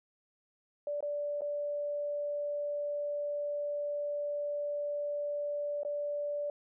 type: tone with dropouts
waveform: sine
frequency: 583 Hz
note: D5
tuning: 13 cents flat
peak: -32 dBFS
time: 0.87-6.5 s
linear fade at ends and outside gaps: 2 ms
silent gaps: 1.006-1.026 / 1.409-1.418 / 5.833-5.849 s
effects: none